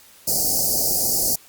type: band-stop noise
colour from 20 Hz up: white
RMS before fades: -20 dBFS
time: 0.27-1.36 s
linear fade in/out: 10 ms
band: 800 to 4500 Hz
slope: 96 dB/octave
effects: white hiss -49 dBFS RMS until 1.48 s + Opus 48 kbps